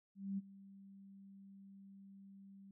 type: tone with ADSR envelope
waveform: sine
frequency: 196 Hz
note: G3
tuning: in tune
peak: -36 dBFS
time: 0.15-2.71 s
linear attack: 230 ms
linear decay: 27 ms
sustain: -19 dB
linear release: 3 ms
effects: none